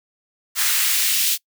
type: noise with high-pass filter sweep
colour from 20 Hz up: white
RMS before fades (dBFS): -19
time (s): 0.55-1.38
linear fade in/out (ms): 50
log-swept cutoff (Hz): 1400 to 3300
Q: 1.2
effects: noise-tail reverb RT60 0.1 s tail -24 dB re dry